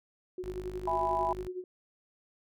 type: tone with tremolo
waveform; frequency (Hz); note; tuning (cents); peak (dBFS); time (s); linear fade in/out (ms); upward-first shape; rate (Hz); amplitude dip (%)
sine; 365.5; F#4; -21; -33; 0.38-1.64; 2; sine; 11; 75
type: tone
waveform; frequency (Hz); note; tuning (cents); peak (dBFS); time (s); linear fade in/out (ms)
sawtooth; 50.6; G#1; -44; -38; 0.43-1.48; 10
type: chord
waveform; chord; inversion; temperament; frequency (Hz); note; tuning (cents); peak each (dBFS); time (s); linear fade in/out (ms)
sine; E major; none; just; 659.3 / 824.1 / 988.9; E5 / G#5 / B5; 0 / -14 / +2; -33 / -33 / -30; 0.87-1.33; 5
effects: none